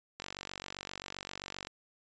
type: click train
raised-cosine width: 0.2 ms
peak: -22 dBFS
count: 71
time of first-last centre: 0.2-1.671 s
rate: 47.6 Hz
effects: resampled to 16000 Hz